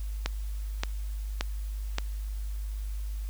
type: click train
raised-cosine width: 0.2 ms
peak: -11 dBFS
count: 4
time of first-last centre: 0.26-1.984 s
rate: 1.74 Hz
effects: added 51 Hz sine -31 dBFS peak until 3.29 s + white hiss -54 dBFS RMS until 3.29 s